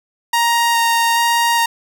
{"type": "tone with vibrato", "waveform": "sawtooth", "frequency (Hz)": 932.3, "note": "A#5", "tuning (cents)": 0, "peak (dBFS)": -9, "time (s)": [0.33, 1.66], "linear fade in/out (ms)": 5, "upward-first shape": "square", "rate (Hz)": 1.2, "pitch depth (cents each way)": 8, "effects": []}